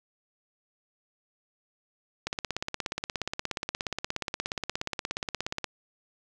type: click train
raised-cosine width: 0.2 ms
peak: -13 dBFS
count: 58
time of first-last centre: 2.27-5.643 s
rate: 16.9 Hz
effects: none